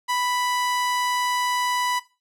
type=tone; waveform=sawtooth; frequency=989 Hz; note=B5; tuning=2 cents sharp; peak=-18 dBFS; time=0.08-2 s; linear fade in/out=20 ms; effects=noise-tail reverb RT60 0.3 s tail -17 dB re dry + low-pass 12000 Hz 12 dB/octave